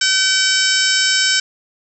harmonic tone, 764 Hz, G5, 45 cents flat, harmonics 2 / 3 / 4 / 5 / 6 / 7 / 8 / 9 / 10, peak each -18 / -24 / -21 / -24 / -24 / -18 / -27 / -28 / -23 dBFS, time 0.01-1.4 s, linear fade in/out 5 ms, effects none

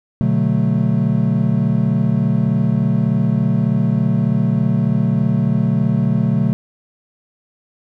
triangle chord, B minor seventh, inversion none, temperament equal, 123.47 / 146.83 / 185 / 220 Hz, B2 / D3 / F#3 / A3, 0 / 0 / 0 / 0 cents, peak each -17 dBFS, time 0.21-6.53 s, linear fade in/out 0 ms, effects none

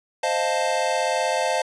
square chord, F dominant seventh, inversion second, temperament equal, 523.3 / 622.3 / 698.5 / 880 Hz, C5 / Eb5 / F5 / A5, 0 / 0 / 0 / 0 cents, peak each -27 dBFS, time 0.23-1.62 s, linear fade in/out 5 ms, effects resampled to 22050 Hz

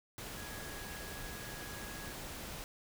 sine tone in noise, 1661.2 Hz, G#6, in tune, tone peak -51 dBFS, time 0.37-2.12 s, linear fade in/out 0 ms, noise pink, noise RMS -45 dBFS, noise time 0.18-2.64 s, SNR -9 dB, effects none

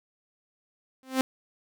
sawtooth tone with exponential growth, 261.6 Hz, C4, in tune, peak -14 dBFS, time 1.03-1.21 s, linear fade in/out 0 ms, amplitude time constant 39 ms, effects none

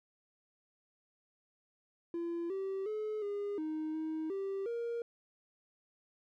triangle tone with pitch steps, 339.9 / 386.5 / 428.5 / 407.3 / 311.8 / 315.8 / 390.7 / 469 Hz, F4 / G4 / A4 / G#4 / D#4 / D#4 / G4 / A#4, -47 / -24 / -46 / -34 / +4 / +26 / -6 / +11 cents, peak -32 dBFS, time 2.14-5.02 s, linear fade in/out 2 ms, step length 360 ms, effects tanh soft clip ceiling -29 dBFS

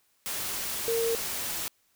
sine tone in noise, 459.7 Hz, A#4, 24 cents flat, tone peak -25 dBFS, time 0.88-1.15 s, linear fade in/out 0 ms, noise white, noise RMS -33 dBFS, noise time 0.26-1.68 s, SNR +5 dB, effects white hiss -69 dBFS RMS until 1.95 s

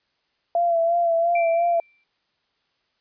sine tone with vibrato, 678 Hz, E5, 49 cents sharp, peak -17 dBFS, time 0.55-1.8 s, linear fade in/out 2 ms, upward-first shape sine, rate 2.9 Hz, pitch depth 38 cents each way
sine tone with exponential decay, 2349 Hz, D7, in tune, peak -25 dBFS, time 1.35-2.04 s, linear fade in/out 5 ms, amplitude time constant 150 ms
effects white hiss -70 dBFS RMS until 3 s + resampled to 11025 Hz

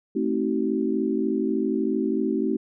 sine chord, A diminished seventh, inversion none, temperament just, 220 / 264 / 316.8 / 380.2 Hz, A3 / C4 / Eb4 / Gb4, 0 / +16 / +31 / +47 cents, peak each -27 dBFS, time 0.15-2.57 s, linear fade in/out 10 ms, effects none

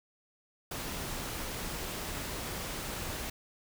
pink noise, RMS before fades -38 dBFS, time 0.71-3.3 s, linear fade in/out 5 ms, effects none

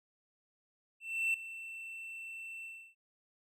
triangle tone with ADSR envelope, 2683 Hz, E7, 30 cents sharp, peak -26 dBFS, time 1-2.95 s, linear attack 340 ms, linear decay 4 ms, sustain -15 dB, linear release 310 ms, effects none

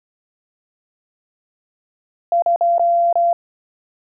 sine tone with dropouts, 687 Hz, F5, 29 cents flat, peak -12 dBFS, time 2.32-3.33 s, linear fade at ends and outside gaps 2 ms, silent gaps 2.422-2.461 / 2.561-2.609 / 2.782-2.795 / 3.128-3.155 s, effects none

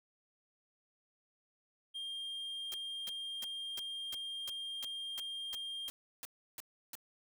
triangle tone, 3206 Hz, G7, 38 cents sharp, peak -38 dBFS, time 1.94-5.9 s, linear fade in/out 20 ms
white noise bursts, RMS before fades -45 dBFS, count 13, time 2.72-6.953 s, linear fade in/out 0 ms, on 21 ms, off 330 ms
effects none

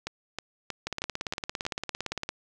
two click trains, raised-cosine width 0.2 ms, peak -14 / -15 dBFS, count 26 / 6, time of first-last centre 0.87-2.29 / 0.07-1.652 s, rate 17.6 / 3.16 Hz, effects none

